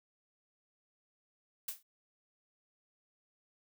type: noise with exponential decay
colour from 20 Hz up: blue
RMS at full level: -34 dBFS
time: 1.68-1.83 s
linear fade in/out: 5 ms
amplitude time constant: 31 ms
effects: none